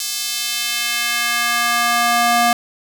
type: tone with high-pass filter sweep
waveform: square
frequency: 237.5 Hz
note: A#3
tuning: 33 cents sharp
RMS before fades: -18 dBFS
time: 0-2.53 s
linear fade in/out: 2 ms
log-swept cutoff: 5000 to 610 Hz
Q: 1.1
effects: 7-bit